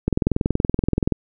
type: click train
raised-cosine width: 3 ms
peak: -5 dBFS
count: 23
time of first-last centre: 0.08-1.123 s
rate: 21.1 Hz
effects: none